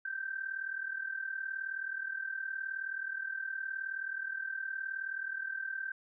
sine tone with amplitude modulation, 1562 Hz, G6, 7 cents flat, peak -32 dBFS, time 0.05-5.92 s, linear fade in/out 5 ms, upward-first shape sine, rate 39.1 Hz, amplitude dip 75%, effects none

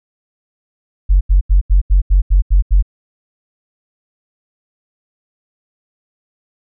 sine tone bursts, 46.25 Hz, F#1, in tune, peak -5 dBFS, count 9, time 1.09-2.826 s, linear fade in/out 20 ms, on 120 ms, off 82 ms, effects tanh soft clip ceiling -2 dBFS

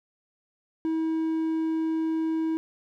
triangle tone, 321.4 Hz, E4, 44 cents flat, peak -22 dBFS, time 0.85-2.57 s, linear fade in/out 0 ms, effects none

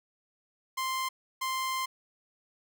sawtooth tone bursts at uneven times, 1046.5 Hz, C6, in tune, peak -26 dBFS, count 2, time 0.77-1.09 / 1.41-1.86 s, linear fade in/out 10 ms, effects none

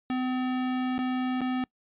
square tone with dropouts, 254.9 Hz, C4, 45 cents flat, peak -27 dBFS, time 0.1-1.64 s, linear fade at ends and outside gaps 1 ms, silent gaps 0.981-0.989 / 1.408-1.415 s, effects noise-tail reverb RT60 0.1 s tail -25 dB re dry + resampled to 8000 Hz

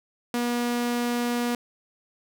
sawtooth tone, 240.6 Hz, B3, 45 cents flat, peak -20 dBFS, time 0.34-1.55 s, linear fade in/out 2 ms, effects none

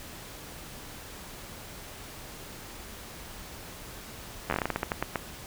slowing click train, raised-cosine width 0.5 ms, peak -12 dBFS, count 14, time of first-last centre 4.5-5.158 s, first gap 11 ms, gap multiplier 1.23, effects pink hiss -44 dBFS RMS until 5.46 s

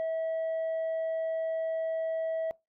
sine tone, 648 Hz, E5, 30 cents flat, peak -26 dBFS, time 0-2.51 s, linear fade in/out 0 ms, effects noise-tail reverb RT60 0.2 s tail -23 dB re dry + tanh soft clip ceiling -28 dBFS

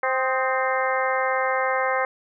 harmonic tone with a mistuned harmonic, 261.6 Hz, C4, in tune, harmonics 2 / 3 / 4 / 5 / 6 / 7 / 8, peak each -25 / -27 / -28 / -29 / -30 / -30 / -31 dBFS, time 0.03-2.05 s, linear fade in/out 2 ms, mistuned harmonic 5, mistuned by -62 cents, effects none

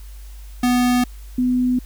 square / sine tone pair in turn, 246.9 / 250.2 Hz, B3 / B3, 0 / +23 cents, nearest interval unison, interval 23 cents, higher second, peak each -15 dBFS, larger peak neither, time 0.63-1.04 / 1.38-1.79 s, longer neither, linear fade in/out 5 ms, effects added 50 Hz sine -34 dBFS peak until 1.85 s + white hiss -50 dBFS RMS until 1.85 s

